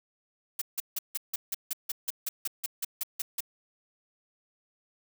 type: noise bursts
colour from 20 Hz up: blue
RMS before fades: -31 dBFS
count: 16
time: 0.59-3.406 s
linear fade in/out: 5 ms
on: 26 ms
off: 160 ms
effects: none